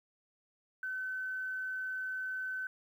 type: tone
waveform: sine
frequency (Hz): 1521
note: F#6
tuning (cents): +47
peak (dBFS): -35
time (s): 0.83-2.67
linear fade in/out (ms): 2
effects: 11-bit